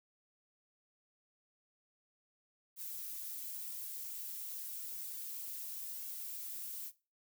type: noise with flanger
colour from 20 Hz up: violet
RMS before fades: -44 dBFS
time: 2.76-6.92 s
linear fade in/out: 50 ms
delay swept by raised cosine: 1.8 to 4.2 ms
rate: 0.91 Hz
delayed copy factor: +0.65
effects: noise-tail reverb RT60 0.3 s tail -18 dB re dry